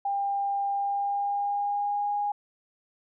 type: tone with pitch glide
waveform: sine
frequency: 799 to 821 Hz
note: G5 to G#5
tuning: +33 to -20 cents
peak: -25 dBFS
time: 0.05-2.32 s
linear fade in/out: 5 ms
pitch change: +47 cents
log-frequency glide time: 0.7-2.14 s
effects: none